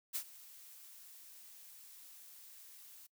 blue noise with ADSR envelope, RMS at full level -37 dBFS, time 0.13-3.07 s, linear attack 28 ms, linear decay 76 ms, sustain -19 dB, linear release 10 ms, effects noise-tail reverb RT60 0.1 s tail -23 dB re dry

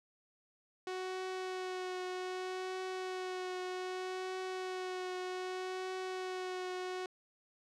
sawtooth tone with vibrato, 370 Hz, F#4, in tune, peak -34 dBFS, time 0.87-7.06 s, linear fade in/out 2 ms, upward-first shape triangle, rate 0.64 Hz, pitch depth 18 cents each way, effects low-pass 6000 Hz 12 dB/octave

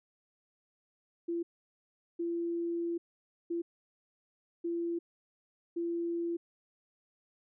sine tone bursts at uneven times, 340 Hz, F4, 46 cents flat, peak -31 dBFS, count 5, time 1.28-1.43 / 2.19-2.98 / 3.5-3.62 / 4.64-4.99 / 5.76-6.37 s, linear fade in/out 10 ms, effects none

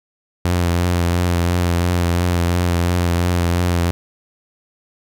sawtooth tone with vibrato, 87.31 Hz, F2, in tune, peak -11 dBFS, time 0.45-3.91 s, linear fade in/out 0 ms, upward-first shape triangle, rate 2.9 Hz, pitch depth 36 cents each way, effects none

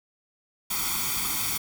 white noise with comb filter, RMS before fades -28 dBFS, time 0.7-1.58 s, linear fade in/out 10 ms, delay 0.88 ms, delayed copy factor +0.95, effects none

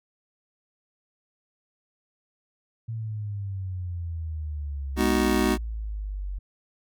sine exponential sweep, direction down, 114.8 to 46.25 Hz, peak -29 dBFS, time 2.88-6.39 s, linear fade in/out 10 ms
square chord, G# minor seventh, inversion none, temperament just, 207.7 / 249.2 / 311.5 / 373.8 Hz, G#3 / B3 / D#4 / F#4, 0 / +16 / +2 / +18 cents, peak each -27 dBFS, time 4.96-5.58 s, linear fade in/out 50 ms
effects none

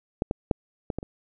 clicks, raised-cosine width 2 ms, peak -10 / -12 / -7 / -15 / -16 / -23 dBFS, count 6, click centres 0.221 / 0.311 / 0.512 / 0.902 / 0.986 / 1.029 s, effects none

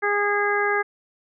harmonic tone, 409.9 Hz, G#4, 23 cents flat, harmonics 1 / 2 / 3 / 4 / 5, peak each -24 / -27 / -27 / -24 / -28 dBFS, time 0.02-0.83 s, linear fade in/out 20 ms, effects none

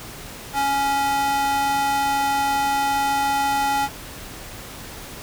square tone with high-pass filter, 278.4 Hz, C#4, 8 cents sharp, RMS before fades -21 dBFS, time 0.53-3.89 s, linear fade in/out 50 ms, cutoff 720 Hz, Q 2.6, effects pink hiss -37 dBFS RMS until 5.22 s

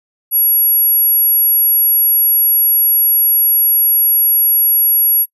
sine tone, 11370 Hz, F9, 30 cents sharp, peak -6 dBFS, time 0.31-5.26 s, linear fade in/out 50 ms, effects noise-tail reverb RT60 0.1 s tail -24 dB re dry + tanh soft clip ceiling -7 dBFS

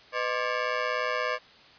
15% pulse ring-modulated tone, 560 Hz, C#5, 18 cents sharp, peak -17 dBFS, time 0.12-1.39 s, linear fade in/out 50 ms, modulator 58.5 Hz, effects white hiss -53 dBFS RMS until 1.78 s + resampled to 11025 Hz

